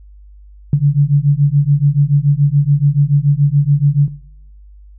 sine beating tone pair, 140 / 147 Hz, C#3 / D3, +18 / +2 cents, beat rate 7 Hz, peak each -12 dBFS, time 0.73-4.08 s, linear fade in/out 2 ms, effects noise-tail reverb RT60 0.7 s tail -17 dB re dry + added 50 Hz sine -37 dBFS peak until 4.98 s

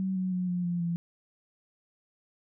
sine tone with pitch steps, 189.6 / 185.59 / 181.67 / 177.83 / 174.06 / 170.38 Hz, F#3 / F#3 / F#3 / F3 / F3 / F3, +43 / +6 / -31 / +32 / -6 / -42 cents, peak -27 dBFS, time 0-0.96 s, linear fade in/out 0 ms, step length 160 ms, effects none

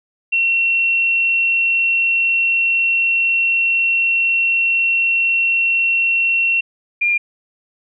sine tone pair in turn, 2722 / 2404 Hz, F7 / D7, -45 / +40 cents, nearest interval major second, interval 215 cents, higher first, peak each -13 dBFS, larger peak neither, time 0.32-6.61 / 7.01-7.18 s, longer first, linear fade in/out 10 ms, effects none

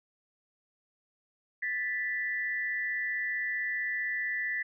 sine tone pair together, 1760 / 1975.5 Hz, A6 / B6, 0 / 0 cents, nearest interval major second, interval 200 cents, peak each -33 / -32 dBFS, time 1.62-4.63 s, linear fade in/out 10 ms, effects none

